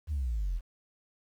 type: exponential sweep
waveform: sine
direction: down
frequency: 80.8 to 39 Hz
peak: -27 dBFS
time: 0.07-0.61 s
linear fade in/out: 50 ms
effects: tanh soft clip ceiling -26 dBFS + 10-bit